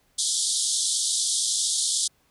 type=band-pass noise; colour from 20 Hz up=white; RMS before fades=-25 dBFS; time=0.18-2.08 s; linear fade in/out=10 ms; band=3300 to 10000 Hz; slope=96 dB/octave; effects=pink hiss -65 dBFS RMS until 2.3 s